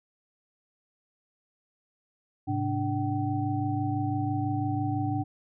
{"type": "tone cluster", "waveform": "sine", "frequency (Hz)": [106.4, 132.4, 293.5, 764], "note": ["G#2", "C3", "D4", "G5"], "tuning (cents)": [42, 21, -1, -45], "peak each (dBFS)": [-30, -34, -30, -33], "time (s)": [2.47, 5.24], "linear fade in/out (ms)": 20, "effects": []}